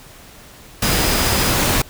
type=tone in noise; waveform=sine; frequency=4978 Hz; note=D#8; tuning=in tune; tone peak=-27 dBFS; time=0.84-1.54 s; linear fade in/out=5 ms; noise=pink; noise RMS=-17 dBFS; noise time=0.82-1.82 s; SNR=-13 dB; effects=pink hiss -42 dBFS RMS until 1.89 s